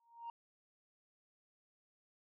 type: tone with exponential growth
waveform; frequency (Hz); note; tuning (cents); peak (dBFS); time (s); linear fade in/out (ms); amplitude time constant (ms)
sine; 932.3; A#5; 0; -38; 0-0.3; 2; 65
effects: tanh soft clip ceiling -40 dBFS